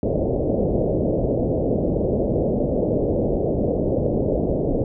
white low-pass noise, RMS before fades -21 dBFS, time 0.03-4.84 s, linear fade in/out 2 ms, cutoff 600 Hz, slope 48 dB/octave, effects none

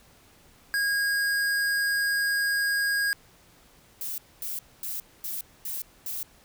square tone, 1635 Hz, G#6, 28 cents flat, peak -24 dBFS, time 0.74-3.13 s, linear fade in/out 0 ms
violet noise bursts, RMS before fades -33 dBFS, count 6, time 4.01-6.23 s, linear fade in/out 2 ms, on 170 ms, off 240 ms
effects pink hiss -57 dBFS RMS until 6.44 s

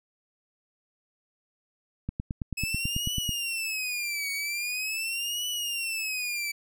click train, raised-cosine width 5 ms, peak -18 dBFS, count 12, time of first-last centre 2.09-3.292 s, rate 9.15 Hz
sawtooth tone with vibrato, 2578 Hz, E7, 39 cents flat, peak -26 dBFS, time 2.57-6.52 s, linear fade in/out 10 ms, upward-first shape triangle, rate 0.43 Hz, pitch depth 250 cents each way
effects none

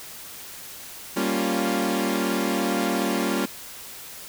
sawtooth chord, G half-diminished seventh, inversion none, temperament equal, 196 / 233.1 / 277.2 / 349.2 Hz, G3 / Bb3 / Db4 / F4, 0 / 0 / 0 / 0 cents, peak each -24 dBFS, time 1.16-3.46 s, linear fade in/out 10 ms, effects white hiss -40 dBFS RMS until 4.28 s

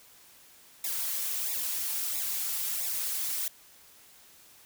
blue noise with flanger, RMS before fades -32 dBFS, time 0.84-3.48 s, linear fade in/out 2 ms, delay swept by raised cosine 0.65 to 5.65 ms, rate 1.5 Hz, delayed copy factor -0.9, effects white hiss -56 dBFS RMS until 4.65 s

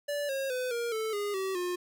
square tone with pitch steps, 580 / 541.2 / 504.9 / 471.1 / 439.6 / 410.1 / 382.7 / 357 Hz, D5 / C#5 / B4 / A#4 / A4 / G#4 / G4 / F4, -22 / -42 / +38 / +18 / -2 / -22 / -42 / +38 cents, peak -31 dBFS, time 0.08-1.76 s, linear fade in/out 10 ms, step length 210 ms, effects none

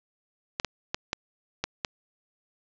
clicks, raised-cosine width 0.2 ms, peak -10 dBFS, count 6, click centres 0.599 / 0.647 / 0.945 / 1.131 / 1.64 / 1.848 s, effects resampled to 16000 Hz + 8-bit

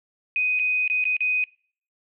sine tone with dropouts, 2500 Hz, D#7, 8 cents sharp, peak -20 dBFS, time 0.36-1.44 s, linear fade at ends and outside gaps 1 ms, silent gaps 0.591-0.596 / 0.878-0.899 / 1.041-1.053 / 1.167-1.206 s, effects noise-tail reverb RT60 0.5 s tail -24 dB re dry

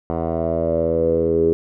10% pulse tone with low-pass filter sweep, 82.4 Hz, E2, in tune, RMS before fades -19 dBFS, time 0.1-1.53 s, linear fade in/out 0 ms, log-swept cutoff 790 to 400 Hz, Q 8.3, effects none

